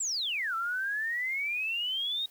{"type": "exponential two-way sweep", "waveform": "sine", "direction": "down then up", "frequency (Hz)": [7940, 1318.5, 3782], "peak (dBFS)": -29, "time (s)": [0, 2.26], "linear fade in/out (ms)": 5, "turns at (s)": 0.55, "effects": ["white hiss -59 dBFS RMS until 2.3 s"]}